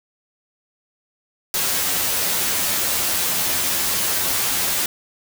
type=noise with comb filter; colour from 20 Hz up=white; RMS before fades=-21 dBFS; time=1.54-4.86 s; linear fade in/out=2 ms; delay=11 ms; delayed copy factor=+0.75; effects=none